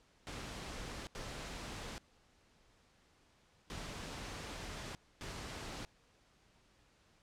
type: noise bursts at uneven times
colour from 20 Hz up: pink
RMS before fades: -45 dBFS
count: 4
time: 0.27-1.07 / 1.15-1.98 / 3.7-4.95 / 5.21-5.85 s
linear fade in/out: 0 ms
effects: pink hiss -69 dBFS RMS until 7.22 s + low-pass 7000 Hz 12 dB/octave